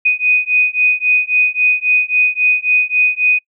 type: beating tone pair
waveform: sine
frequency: 2489 / 2492.7 Hz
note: D#7 / D#7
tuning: 0 / +3 cents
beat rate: 3.7 Hz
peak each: -14 dBFS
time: 0.05-3.39 s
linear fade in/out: 10 ms
effects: noise-tail reverb RT60 0.1 s tail -26 dB re dry